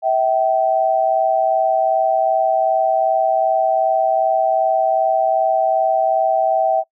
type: tone pair together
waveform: sine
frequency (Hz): 648 / 770.6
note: E5 / G5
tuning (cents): -30 / -30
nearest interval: minor third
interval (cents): 300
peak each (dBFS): -16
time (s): 0.02-6.84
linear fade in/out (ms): 50
effects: noise-tail reverb RT60 0.1 s tail -23 dB re dry